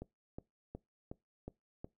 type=click train; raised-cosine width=2 ms; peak=-30 dBFS; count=6; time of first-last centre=0.02-1.845 s; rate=2.74 Hz; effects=noise-tail reverb RT60 0.2 s tail -22 dB re dry